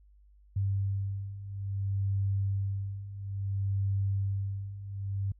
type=beating tone pair; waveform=sine; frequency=98 / 98.59 Hz; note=G2 / G2; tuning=0 / +10 cents; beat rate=0.59 Hz; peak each=-34 / -30 dBFS; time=0.56-5.32 s; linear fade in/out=5 ms; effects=added 50 Hz sine -56 dBFS peak until 5.39 s